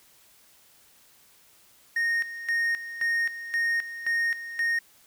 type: tone with tremolo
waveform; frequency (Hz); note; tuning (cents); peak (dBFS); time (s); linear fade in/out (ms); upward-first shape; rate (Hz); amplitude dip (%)
triangle; 1853; A#6; -11; -21; 1.96-4.79; 5; square; 1.9; 75
effects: white hiss -58 dBFS RMS until 5.06 s